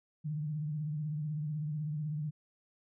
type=tone with vibrato; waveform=sine; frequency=151.4 Hz; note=D#3; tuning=47 cents flat; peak=-33 dBFS; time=0.24-2.31 s; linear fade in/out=20 ms; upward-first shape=triangle; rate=16 Hz; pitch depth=87 cents each way; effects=none

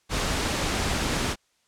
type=noise; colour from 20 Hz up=pink; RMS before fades=-26 dBFS; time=0.09-1.36 s; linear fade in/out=50 ms; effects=white hiss -68 dBFS RMS until 1.67 s + low-pass 8000 Hz 12 dB/octave

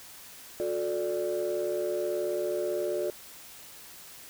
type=chord; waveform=sine; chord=D major; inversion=first; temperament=equal with one note detuned; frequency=361.5 / 440 / 587.3 Hz; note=F#4 / A4 / D5; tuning=-40 / 0 / 0 cents; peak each=-30 / -33 / -30 dBFS; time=0.6-3.1 s; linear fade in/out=0 ms; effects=tanh soft clip ceiling -22 dBFS + white hiss -48 dBFS RMS until 4.29 s

